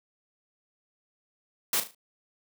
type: noise with echo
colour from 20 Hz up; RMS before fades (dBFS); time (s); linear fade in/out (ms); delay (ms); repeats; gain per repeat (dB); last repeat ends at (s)
white; -26; 1.73-1.8; 2; 37; 4; -9; 1.948
effects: high-pass 150 Hz 12 dB/octave